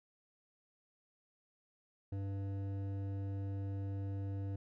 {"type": "tone with hard clipping", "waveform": "triangle", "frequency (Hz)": 98.4, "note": "G2", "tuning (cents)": 7, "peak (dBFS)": -39, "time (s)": [2.12, 4.56], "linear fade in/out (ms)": 5, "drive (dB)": 15, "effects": []}